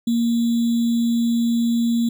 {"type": "tone with sample-and-hold", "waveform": "sine", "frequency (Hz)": 233.4, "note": "A#3", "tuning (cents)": 2, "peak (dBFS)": -16, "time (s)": [0.07, 2.09], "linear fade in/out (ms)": 5, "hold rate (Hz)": 3675, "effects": []}